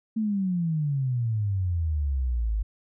sine exponential sweep, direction down, 224.8 to 50.5 Hz, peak -23 dBFS, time 0.16-2.63 s, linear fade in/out 10 ms, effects none

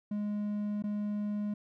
triangle tone with dropouts, 207.7 Hz, G#3, in tune, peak -29 dBFS, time 0.11-1.54 s, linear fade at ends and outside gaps 5 ms, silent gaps 0.824-0.838 s, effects none

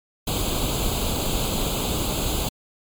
pink noise with comb filter, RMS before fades -24 dBFS, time 0.27-2.49 s, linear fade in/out 5 ms, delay 0.27 ms, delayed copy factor +0.85, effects MP3 96 kbps

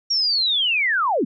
sine linear sweep, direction down, 5640 to 185.4 Hz, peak -17 dBFS, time 0.1-1.25 s, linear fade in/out 10 ms, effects none

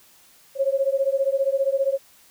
sine beating tone pair, 537 / 552 Hz, C5 / C#5, +45 / -7 cents, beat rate 15 Hz, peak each -22 dBFS, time 0.55-1.99 s, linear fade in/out 50 ms, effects white hiss -54 dBFS RMS until 2.3 s

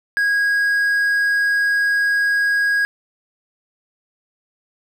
triangle tone, 1645 Hz, G#6, 17 cents flat, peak -13 dBFS, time 0.17-2.85 s, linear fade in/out 0 ms, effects none

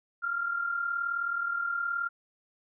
sine tone pair together, 1357.9 / 1396.9 Hz, F6 / F6, -49 / 0 cents, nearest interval unison, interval 49 cents, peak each -36 / -29 dBFS, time 0.22-2.09 s, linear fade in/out 20 ms, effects none

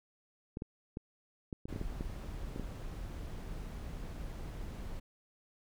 clicks, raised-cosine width 3 ms, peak -26 dBFS, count 11, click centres 0.571 / 0.621 / 0.971 / 1.528 / 1.655 / 1.727 / 1.761 / 1.814 / 2.009 / 2.561 / 2.597 s
brown noise, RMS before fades -42 dBFS, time 1.68-5 s, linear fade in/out 10 ms
effects none

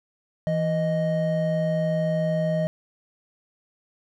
triangle tone pair together, 164.81 / 622.2 Hz, E3 / D#5, 0 / 0 cents, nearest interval octave + major seventh, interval 2300 cents, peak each -22 dBFS, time 0.47-2.67 s, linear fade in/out 0 ms, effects none

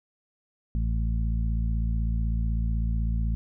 harmonic tone, 56 Hz, A1, 31 cents sharp, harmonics 1 / 2 / 3 / 4, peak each -24 / -32 / -35 / -38 dBFS, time 0.75-3.35 s, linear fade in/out 0 ms, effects none

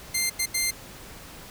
10% pulse tone bursts at uneven times, 2093 Hz, C7, in tune, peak -14 dBFS, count 3, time 0.14-0.3 / 0.39-0.46 / 0.54-0.71 s, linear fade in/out 10 ms, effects pink hiss -44 dBFS RMS until 1.5 s

